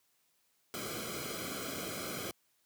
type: noise with comb filter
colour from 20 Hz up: pink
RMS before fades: -40 dBFS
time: 0.74-2.31 s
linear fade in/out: 0 ms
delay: 1.1 ms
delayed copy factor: -1
effects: white hiss -74 dBFS RMS until 2.65 s + high-pass 80 Hz 12 dB/octave